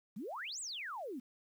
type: exponential two-way sweep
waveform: sine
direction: up then down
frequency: 176.6 to 8400 to 227.3 Hz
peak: -40 dBFS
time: 0.16-1.2 s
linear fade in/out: 10 ms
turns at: 0.6 s
effects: 11-bit